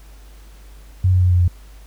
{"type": "tone with pitch steps", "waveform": "sine", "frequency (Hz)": [92.5, 91.38, 90.28, 89.19, 88.12], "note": ["F#2", "F#2", "F#2", "F2", "F2"], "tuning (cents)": [0, -21, -42, 37, 16], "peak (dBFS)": -11, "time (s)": [1.04, 1.48], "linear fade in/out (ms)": 5, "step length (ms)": 88, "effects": ["added 50 Hz sine -39 dBFS peak until 1.86 s", "pink hiss -51 dBFS RMS until 1.86 s"]}